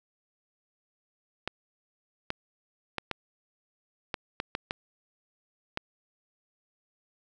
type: clicks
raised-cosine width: 0.3 ms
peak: -14 dBFS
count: 9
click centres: 1.476 / 2.304 / 2.983 / 3.113 / 4.142 / 4.401 / 4.551 / 4.709 / 5.774 s
effects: none